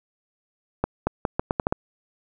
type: accelerating click train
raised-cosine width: 1 ms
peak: -7 dBFS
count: 8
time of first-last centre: 0.84-1.725 s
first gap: 230 ms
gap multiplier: 0.79
effects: none